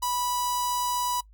sawtooth tone with notch filter, 984 Hz, B5, 7 cents flat, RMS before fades -28 dBFS, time 0.02-1.21 s, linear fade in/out 10 ms, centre 2100 Hz, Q 0.58, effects noise-tail reverb RT60 0.1 s tail -21 dB re dry + added 51 Hz sine -50 dBFS peak until 1.33 s

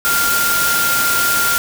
sine tone in noise, 1396.9 Hz, F6, in tune, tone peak -16 dBFS, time 0.05-1.58 s, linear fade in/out 0 ms, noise white, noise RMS -18 dBFS, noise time 0.05-1.58 s, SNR -1 dB, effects none

